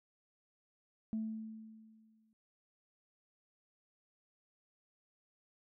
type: tone with exponential decay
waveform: sine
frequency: 220 Hz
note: A3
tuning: in tune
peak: -32 dBFS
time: 1.13-2.33 s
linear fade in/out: 0 ms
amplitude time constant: 260 ms
effects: tanh soft clip ceiling -30 dBFS